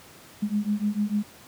sine beating tone pair, 204.6 / 211.3 Hz, G#3 / G#3, -26 / +30 cents, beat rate 6.7 Hz, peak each -26 dBFS, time 0.42-1.23 s, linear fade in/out 10 ms, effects pink hiss -49 dBFS RMS until 1.47 s + high-pass 100 Hz 12 dB/octave

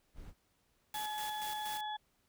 brown noise, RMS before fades -48 dBFS, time 0.14-0.34 s, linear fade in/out 50 ms
white noise with tremolo, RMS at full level -45 dBFS, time 0.94-1.81 s, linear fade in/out 2 ms, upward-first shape square, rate 4.2 Hz, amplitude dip 55%
harmonic tone, 850 Hz, G#5, 40 cents sharp, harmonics 1 / 2 / 4, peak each -38 / -48 / -45 dBFS, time 0.94-1.97 s, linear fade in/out 10 ms
effects pink hiss -75 dBFS RMS until 2.28 s

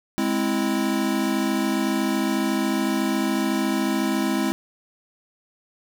square chord, Ab augmented, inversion none, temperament equal, 207.7 / 261.6 / 329.6 Hz, Ab3 / C4 / E4, 0 / 0 / 0 cents, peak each -26 dBFS, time 0.18-4.52 s, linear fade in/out 0 ms, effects none

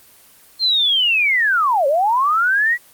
sine linear two-way sweep, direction down then up, 4235 to 530 to 1964 Hz, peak -13 dBFS, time 0.59-2.78 s, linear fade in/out 50 ms, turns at 1.87 s, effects white hiss -48 dBFS RMS until 2.93 s + Opus 24 kbps

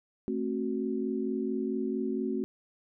sine chord, F# diminished, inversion first, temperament just, 222 / 266.4 / 370 Hz, A3 / C4 / F#4, +16 / +31 / 0 cents, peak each -33 dBFS, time 0.28-2.44 s, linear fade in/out 0 ms, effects none

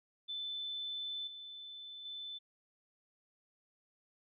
sine tone with level steps, 3519 Hz, A7, in tune, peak -38 / -46 / -42 dBFS, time 0.28-2.39 s, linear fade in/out 20 ms, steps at 1.27 / 2.05 s, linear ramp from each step 5 ms, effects none

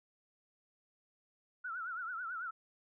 sine tone with vibrato, 1401 Hz, F6, 5 cents sharp, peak -38 dBFS, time 1.64-2.51 s, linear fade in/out 10 ms, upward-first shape triangle, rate 9.1 Hz, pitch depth 150 cents each way, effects none

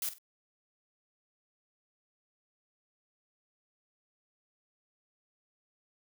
blue noise with echo, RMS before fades -34 dBFS, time 0.02-0.09 s, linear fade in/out 2 ms, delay 47 ms, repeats 2, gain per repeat -12 dB, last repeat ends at 0.184 s, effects none

